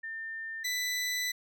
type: tone pair in turn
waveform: sine / 20% pulse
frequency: 1800 / 1990 Hz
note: A6 / B6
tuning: +39 / +13 cents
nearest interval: major second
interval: 174 cents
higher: second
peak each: -36 / -25 dBFS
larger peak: second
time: 0.03-0.64 / 0.64-1.32 s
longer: second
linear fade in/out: 10 ms
effects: none